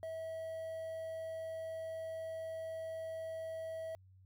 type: tone with quantisation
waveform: triangle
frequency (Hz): 647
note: E5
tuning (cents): -32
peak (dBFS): -38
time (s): 0.03-3.95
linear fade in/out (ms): 0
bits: 11
effects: added 94 Hz sine -59 dBFS peak until 4.25 s